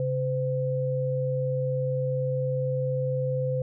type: tone pair together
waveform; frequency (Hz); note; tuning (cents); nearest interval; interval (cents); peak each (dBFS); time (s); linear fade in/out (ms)
sine; 135.4 / 511.2; C#3 / C5; -40 / -40; octave + major seventh; 2300; -27; 0-3.62; 2
effects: none